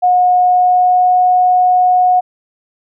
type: tone with pitch glide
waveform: sine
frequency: 724 to 729 Hz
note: F#5 to F#5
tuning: -38 to -26 cents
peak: -7 dBFS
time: 0.02-2.21 s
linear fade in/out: 20 ms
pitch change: +12 cents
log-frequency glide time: 0.34-1.17 s
effects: none